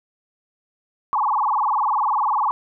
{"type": "tone with vibrato", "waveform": "sine", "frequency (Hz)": 980, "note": "B5", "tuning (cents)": -14, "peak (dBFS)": -17, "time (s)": [1.13, 2.51], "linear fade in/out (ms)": 0, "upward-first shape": "sine", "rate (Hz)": 20, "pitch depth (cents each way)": 300, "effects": []}